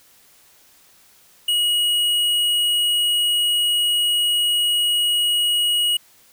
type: tone with tanh clipping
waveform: triangle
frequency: 2900 Hz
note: F#7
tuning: 35 cents flat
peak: -18 dBFS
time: 1.48-5.97 s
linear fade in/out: 5 ms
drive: 16 dB
effects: white hiss -53 dBFS RMS until 6.32 s